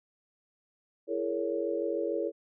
sine chord, A# half-diminished seventh, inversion second, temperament just, 335.6 / 419.5 / 466.2 / 559.4 Hz, E4 / G#4 / A#4 / C#5, +31 / +17 / 0 / +16 cents, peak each -34 dBFS, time 1.07-2.32 s, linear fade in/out 50 ms, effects none

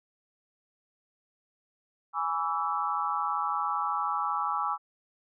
sine chord, E dominant seventh, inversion first, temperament equal with one note detuned, 830.6 / 987.8 / 1145.8 / 1318.5 Hz, G#5 / B5 / D6 / E6, 0 / 0 / -43 / 0 cents, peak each -33 / -35 / -31 / -32 dBFS, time 2.13-4.78 s, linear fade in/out 50 ms, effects none

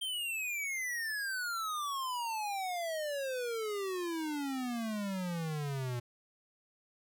square exponential sweep, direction down, 3181 to 119.3 Hz, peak -35 dBFS, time 0.01-6 s, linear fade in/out 10 ms, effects none

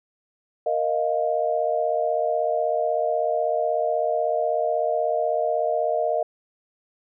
sine chord, Bb suspended fourth, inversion none, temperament equal, 466.2 / 622.3 / 698.5 Hz, Bb4 / Eb5 / F5, 0 / 0 / 0 cents, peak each -27 / -23 / -25 dBFS, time 0.66-6.23 s, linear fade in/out 5 ms, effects none

